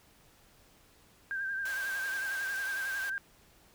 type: tone with vibrato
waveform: sine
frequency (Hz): 1580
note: G6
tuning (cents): +13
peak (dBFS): -32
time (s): 1.31-3.18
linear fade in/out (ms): 0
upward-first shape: sine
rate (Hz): 11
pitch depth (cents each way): 43
type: high-pass noise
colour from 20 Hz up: pink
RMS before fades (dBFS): -45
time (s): 1.65-3.1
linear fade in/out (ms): 5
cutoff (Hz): 840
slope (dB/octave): 12
effects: pink hiss -62 dBFS RMS until 3.74 s